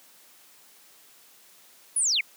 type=linear sweep; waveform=sine; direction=down; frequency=10540 to 1996 Hz; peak=-21 dBFS; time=1.96-2.21 s; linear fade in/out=5 ms; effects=white hiss -55 dBFS RMS until 2.36 s + high-pass 200 Hz 12 dB/octave